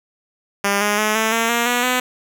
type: tone with pitch steps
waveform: 5% pulse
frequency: 200.6 / 207.2 / 214 / 221 / 228.3 / 235.8 / 243.6 / 251.6 Hz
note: G3 / G#3 / A3 / A3 / A#3 / A#3 / B3 / B3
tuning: +40 / -4 / -48 / +8 / -36 / +20 / -24 / +32 cents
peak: -5 dBFS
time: 0.64-2 s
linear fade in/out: 5 ms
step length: 170 ms
effects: none